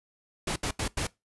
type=noise bursts at uneven times; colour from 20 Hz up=pink; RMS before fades=-30 dBFS; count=4; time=0.47-0.56 / 0.63-0.71 / 0.79-0.88 / 0.97-1.07 s; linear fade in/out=5 ms; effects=noise-tail reverb RT60 0.2 s tail -21 dB re dry + resampled to 24000 Hz